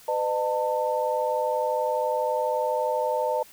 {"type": "tone cluster", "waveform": "sine", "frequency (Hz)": [506, 606, 894], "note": ["B4", "D#5", "A5"], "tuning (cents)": [42, -46, 27], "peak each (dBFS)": -27, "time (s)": [0.08, 3.43], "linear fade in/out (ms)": 5, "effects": ["white hiss -51 dBFS RMS until 3.52 s"]}